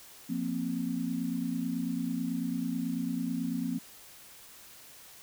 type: chord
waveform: sine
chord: F suspended fourth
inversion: none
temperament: just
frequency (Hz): 174.61 / 232.8 / 261.9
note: F3 / Bb3 / C4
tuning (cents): 0 / -2 / +2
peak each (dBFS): -36 / -34 / -33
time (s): 0.29-3.79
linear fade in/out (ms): 10
effects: white hiss -52 dBFS RMS until 5.22 s